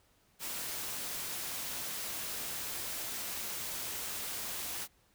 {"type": "noise", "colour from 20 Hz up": "white", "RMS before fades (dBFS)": -39, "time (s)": [0.39, 4.88], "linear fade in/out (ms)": 50, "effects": ["pink hiss -69 dBFS RMS until 5.14 s"]}